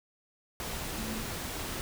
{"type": "tone in noise", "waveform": "sine", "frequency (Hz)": 220, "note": "A3", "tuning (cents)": 0, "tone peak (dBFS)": -38, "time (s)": [0.98, 1.23], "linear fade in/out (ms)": 0, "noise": "pink", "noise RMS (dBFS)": -37, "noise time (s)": [0.6, 1.81], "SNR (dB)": -4, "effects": []}